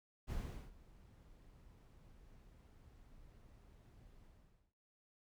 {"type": "noise with ADSR envelope", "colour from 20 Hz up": "brown", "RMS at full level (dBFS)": -41, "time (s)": [0.27, 4.74], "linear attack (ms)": 36, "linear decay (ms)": 400, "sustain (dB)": -21, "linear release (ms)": 500, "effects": ["noise-tail reverb RT60 0.4 s tail -19 dB re dry"]}